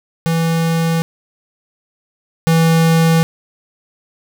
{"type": "tone pair in turn", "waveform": "square", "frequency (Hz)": [164.81, 163.86], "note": ["E3", "E3"], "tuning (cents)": [0, -10], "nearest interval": "unison", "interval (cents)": 10, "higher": "first", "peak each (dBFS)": [-14, -10], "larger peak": "second", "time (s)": [[0.26, 1.02], [2.47, 3.23]], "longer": "neither", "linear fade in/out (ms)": 0, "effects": []}